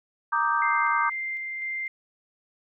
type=chord; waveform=sine; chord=Eb major seventh; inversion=second; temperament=equal; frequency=932.3 / 1174.7 / 1244.5 / 1568 Hz; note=Bb5 / D6 / Eb6 / G6; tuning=0 / 0 / 0 / 0 cents; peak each=-27 / -25 / -29 / -27 dBFS; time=0.32-1.1 s; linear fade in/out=10 ms
type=tone with tremolo; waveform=sine; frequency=2093 Hz; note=C7; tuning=in tune; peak=-28 dBFS; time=0.62-1.88 s; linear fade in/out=2 ms; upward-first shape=square; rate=2 Hz; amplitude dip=25%
effects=none